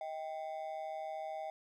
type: ring-modulated tone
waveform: triangle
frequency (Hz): 709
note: F5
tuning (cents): +26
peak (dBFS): -34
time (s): 0.01-1.5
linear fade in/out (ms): 0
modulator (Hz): 76.5
effects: none